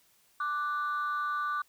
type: tone pair together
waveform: sine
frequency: 1174.7 / 1480 Hz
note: D6 / F#6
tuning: 0 / 0 cents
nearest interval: major third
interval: 400 cents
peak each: -29 / -33 dBFS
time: 0.4-1.62 s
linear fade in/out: 5 ms
effects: tanh soft clip ceiling -25 dBFS + white hiss -66 dBFS RMS until 1.68 s